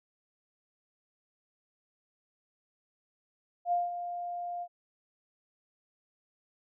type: tone with ADSR envelope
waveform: sine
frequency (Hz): 702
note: F5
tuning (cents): +9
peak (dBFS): -24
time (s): 3.65-4.68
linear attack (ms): 70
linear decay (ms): 180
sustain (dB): -10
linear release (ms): 60
effects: none